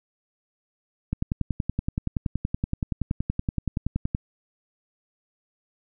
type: click train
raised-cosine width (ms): 5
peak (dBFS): -12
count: 33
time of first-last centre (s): 1.13-4.149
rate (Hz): 10.6
effects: none